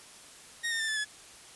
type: tone with pitch steps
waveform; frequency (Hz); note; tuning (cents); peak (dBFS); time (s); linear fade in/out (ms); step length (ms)
sawtooth; 1864.7 / 1823.2 / 1782.6 / 1742.8 / 1704; A#6 / A#6 / A6 / A6 / G#6; 0 / -39 / +22 / -17 / +44; -26; 0.63-1.05; 20; 84
effects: white hiss -51 dBFS RMS until 1.55 s + resampled to 24000 Hz